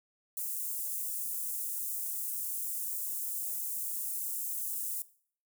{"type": "high-pass noise", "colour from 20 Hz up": "white", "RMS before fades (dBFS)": -36, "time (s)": [0.37, 5.02], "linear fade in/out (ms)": 2, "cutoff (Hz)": 8200, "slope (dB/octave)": 24, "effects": ["noise-tail reverb RT60 0.5 s tail -18 dB re dry"]}